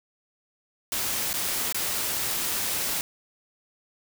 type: noise with dropouts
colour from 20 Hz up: white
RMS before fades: -28 dBFS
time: 0.92-3.01 s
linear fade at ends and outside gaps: 1 ms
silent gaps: 1.331-1.339 / 1.725-1.745 s
effects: none